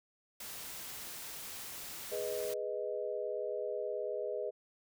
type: noise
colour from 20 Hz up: white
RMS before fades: -45 dBFS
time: 0.4-2.54 s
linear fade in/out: 5 ms
type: chord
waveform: sine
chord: G# minor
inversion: none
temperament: equal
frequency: 415.3 / 493.9 / 622.3 Hz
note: G#4 / B4 / D#5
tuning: 0 / 0 / 0 cents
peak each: -39 dBFS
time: 2.11-4.51 s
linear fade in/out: 20 ms
effects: none